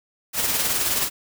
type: noise with tremolo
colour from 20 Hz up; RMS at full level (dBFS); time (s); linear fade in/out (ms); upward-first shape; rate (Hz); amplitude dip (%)
white; -21; 0.33-1.1; 50; sine; 19; 40
effects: none